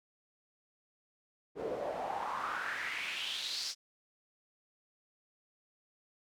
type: noise with band-pass filter sweep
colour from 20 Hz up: pink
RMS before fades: -38 dBFS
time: 1.55-3.75 s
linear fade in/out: 50 ms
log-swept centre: 420 to 5400 Hz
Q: 4.2
effects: none